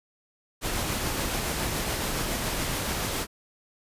pink noise with tremolo, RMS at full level -28 dBFS, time 0.61-3.27 s, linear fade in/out 50 ms, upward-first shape triangle, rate 7.1 Hz, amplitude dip 25%, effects resampled to 32000 Hz

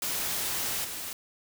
white noise with level steps, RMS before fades -31 / -37 dBFS, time 0.02-1.13 s, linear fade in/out 2 ms, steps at 0.84 s, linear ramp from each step 5 ms, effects none

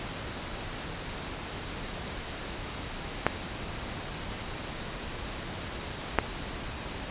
clicks, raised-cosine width 0.5 ms, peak -5 dBFS, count 2, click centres 3.266 / 6.187 s, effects pink hiss -37 dBFS RMS until 7.1 s + resampled to 8000 Hz

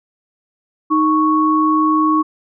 sine tone pair together, 311.1 / 1108.7 Hz, D#4 / C#6, 0 / 0 cents, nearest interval octave + minor seventh, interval 2200 cents, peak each -14 dBFS, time 0.9-2.23 s, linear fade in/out 20 ms, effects none

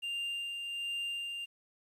triangle tone with tremolo, 2794 Hz, F7, in tune, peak -32 dBFS, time 0.02-1.46 s, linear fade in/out 20 ms, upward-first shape sine, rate 1.3 Hz, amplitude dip 35%, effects resampled to 32000 Hz + 11-bit

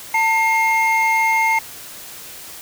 triangle tone pair together, 897 / 2133 Hz, A5 / C7, +33 / +33 cents, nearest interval octave + minor third, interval 1500 cents, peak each -15 dBFS, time 0.14-1.59 s, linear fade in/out 5 ms, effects white hiss -36 dBFS RMS until 2.61 s

